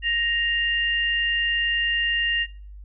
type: tone pair together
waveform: sine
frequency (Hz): 1869 / 2800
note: A#6 / F7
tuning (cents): +4 / +4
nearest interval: perfect fifth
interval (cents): 700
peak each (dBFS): -23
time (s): 0.02-2.47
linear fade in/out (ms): 50
effects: noise-tail reverb RT60 0.4 s tail -21 dB re dry + added 50 Hz sine -38 dBFS peak until 2.84 s